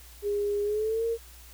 sine tone with pitch glide, 409.5 to 459.6 Hz, G#4 to A#4, -24 to -25 cents, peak -25 dBFS, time 0.22-1.18 s, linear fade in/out 50 ms, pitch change +199 cents, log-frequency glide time 0.63-1.05 s, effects added 60 Hz sine -49 dBFS peak until 1.53 s + white hiss -52 dBFS RMS until 1.53 s

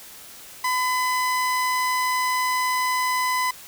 30% pulse tone, 1008 Hz, B5, 35 cents sharp, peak -18 dBFS, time 0.64-3.51 s, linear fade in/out 5 ms, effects white hiss -43 dBFS RMS until 3.67 s

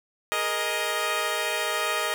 10% pulse chord, Ab suspended second, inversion none, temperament equal with one note detuned, 415.3 / 470.2 / 622.3 Hz, Ab4 / Bb4 / Eb5, 0 / +15 / 0 cents, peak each -24 / -22 / -19 dBFS, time 0.32-2.14 s, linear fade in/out 0 ms, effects none

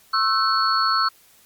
sine tone cluster, 1086 / 1320 / 1515 / 4392 Hz, C#6 / E6 / F#6 / C#8, -36 / +2 / +40 / -17 cents, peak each -24 / -19 / -28 / -23 dBFS, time 0.13-1.09 s, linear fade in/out 10 ms, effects white hiss -54 dBFS RMS until 1.45 s + MP3 96 kbps

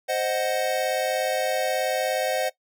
square chord, C diminished, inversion none, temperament equal, 523.3 / 622.3 / 740 Hz, C5 / Eb5 / Gb5, 0 / 0 / 0 cents, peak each -28 dBFS, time 0.08-2.5 s, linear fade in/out 20 ms, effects noise-tail reverb RT60 0.1 s tail -18 dB re dry

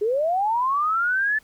sine linear sweep, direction up, 398.5 to 1760 Hz, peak -19 dBFS, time 0.01-1.39 s, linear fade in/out 10 ms, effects pink hiss -57 dBFS RMS until 1.43 s

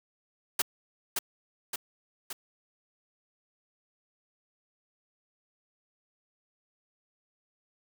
white noise with echo, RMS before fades -26 dBFS, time 0.59-0.62 s, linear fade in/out 5 ms, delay 570 ms, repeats 3, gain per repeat -4 dB, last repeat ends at 2.33 s, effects high-pass 150 Hz 12 dB/octave

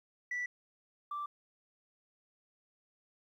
sine tone pair in turn, 1964 / 1171.9 Hz, B6 / D6, -10 / -4 cents, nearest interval major sixth, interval 894 cents, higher first, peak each -32 / -35 dBFS, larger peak first, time 0.31-0.46 / 1.11-1.26 s, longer neither, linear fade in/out 5 ms, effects tanh soft clip ceiling -32 dBFS + 12-bit

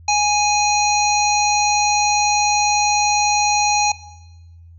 harmonic tone, 830 Hz, G#5, 1 cent flat, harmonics 1 / 3 / 5 / 7 / 8, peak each -16 / -21 / -23 / -24 / -25 dBFS, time 0.08-3.92 s, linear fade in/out 5 ms, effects noise-tail reverb RT60 1.0 s tail -17 dB re dry + added 84 Hz sine -40 dBFS peak until 4.78 s

